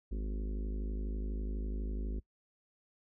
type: harmonic tone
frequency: 52.1 Hz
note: G#1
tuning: 6 cents sharp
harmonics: 1 / 3 / 4 / 5 / 6 / 7 / 8 / 9 / 10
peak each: -34 / -54 / -47 / -48 / -56 / -50 / -56 / -64 / -64 dBFS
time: 0.11-2.2 s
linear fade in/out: 10 ms
effects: noise-tail reverb RT60 0.1 s tail -23 dB re dry